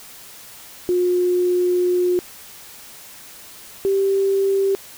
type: tone pair in turn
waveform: sine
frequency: 358.4 / 390.8 Hz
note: F4 / G4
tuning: +45 / -5 cents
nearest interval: minor second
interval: 150 cents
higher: second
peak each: -15 dBFS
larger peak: neither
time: 0.89-2.19 / 3.85-4.75 s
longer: first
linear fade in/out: 0 ms
effects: white hiss -41 dBFS RMS until 4.97 s